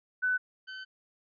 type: tone pair in turn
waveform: sine / sawtooth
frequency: 1500 / 1526.2 Hz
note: F#6 / G6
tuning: +23 / -47 cents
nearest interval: unison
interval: 30 cents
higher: second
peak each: -25 / -36 dBFS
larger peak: first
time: 0.22-0.38 / 0.67-0.85 s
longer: second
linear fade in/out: 20 ms
effects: resampled to 11025 Hz